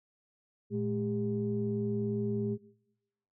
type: tone cluster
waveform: sine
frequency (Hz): 115.2 / 212.4 / 400.7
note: A#2 / G#3 / G4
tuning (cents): -20 / +39 / +38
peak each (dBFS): -35 / -32 / -34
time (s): 0.7-2.58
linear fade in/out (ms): 50
effects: noise-tail reverb RT60 0.9 s tail -21 dB re dry + tanh soft clip ceiling -20 dBFS